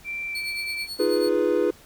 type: tone with pitch glide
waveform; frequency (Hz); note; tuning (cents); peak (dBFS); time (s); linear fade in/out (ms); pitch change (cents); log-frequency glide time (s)
sine; 2349 to 2333; D7 to D7; 0 to -12; -28; 0.04-0.88; 50; -12; 0.27-0.36
type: tone with tremolo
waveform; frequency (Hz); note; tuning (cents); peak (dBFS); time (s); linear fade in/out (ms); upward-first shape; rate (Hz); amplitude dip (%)
40% pulse; 4397; C#8; -15; -28; 0.35-1.29; 2; triangle; 9.2; 85
type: chord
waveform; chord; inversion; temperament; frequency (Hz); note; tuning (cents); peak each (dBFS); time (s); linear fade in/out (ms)
triangle; F half-diminished seventh; third; equal; 311.1 / 349.2 / 415.3 / 493.9; Eb4 / F4 / Ab4 / Cb5; 0 / 0 / 0 / 0; -25 / -23 / -22 / -22; 0.99-1.71; 10
effects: pink hiss -51 dBFS RMS until 1.85 s